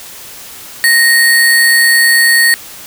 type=tone with sample-and-hold; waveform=sine; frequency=1864.7 Hz; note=A#6; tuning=in tune; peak=-5 dBFS; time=0.84-2.54 s; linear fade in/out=0 ms; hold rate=6300 Hz; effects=white hiss -31 dBFS RMS until 2.86 s